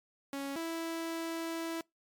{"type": "tone pair in turn", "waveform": "sawtooth", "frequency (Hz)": [277.2, 329.6], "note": ["C#4", "E4"], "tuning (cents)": [0, 0], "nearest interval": "minor third", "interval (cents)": 300, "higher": "second", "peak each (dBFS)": [-32, -31], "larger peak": "second", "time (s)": [[0.33, 0.56], [0.56, 1.81]], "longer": "second", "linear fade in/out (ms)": 2, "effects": ["noise-tail reverb RT60 0.2 s tail -26 dB re dry", "MP3 96 kbps"]}